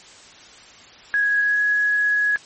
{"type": "tone with pitch glide", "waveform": "sine", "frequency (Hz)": [1661.2, 1675.7], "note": ["G#6", "G#6"], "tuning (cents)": [0, 15], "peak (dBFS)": -16, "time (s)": [1.14, 2.36], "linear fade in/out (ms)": 0, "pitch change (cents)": 15, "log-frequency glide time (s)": [1.39, 1.62], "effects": ["white hiss -45 dBFS RMS until 2.45 s", "MP3 32 kbps"]}